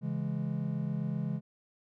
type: chord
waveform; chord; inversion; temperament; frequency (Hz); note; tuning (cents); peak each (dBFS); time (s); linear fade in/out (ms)
triangle; C# minor; none; just; 138.59 / 166.31 / 207.9; C#3 / E3 / G#3; 0 / +16 / +2; -33 / -33 / -34; 0.01-1.41; 50
effects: none